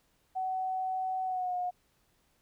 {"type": "tone with pitch glide", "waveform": "sine", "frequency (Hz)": [751, 720], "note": ["F#5", "F#5"], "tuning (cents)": [26, -47], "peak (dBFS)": -30, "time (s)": [0.35, 1.71], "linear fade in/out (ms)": 20, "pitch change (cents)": -73, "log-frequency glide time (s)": [1.24, 1.56], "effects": ["pink hiss -71 dBFS RMS until 2.41 s"]}